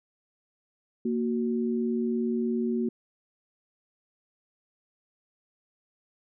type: tone pair together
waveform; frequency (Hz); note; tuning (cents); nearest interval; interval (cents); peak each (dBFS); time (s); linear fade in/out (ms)
sine; 233.1 / 370; A#3 / F#4; 0 / 0; minor sixth; 800; -26 / -30; 1.05-2.89; 5
effects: none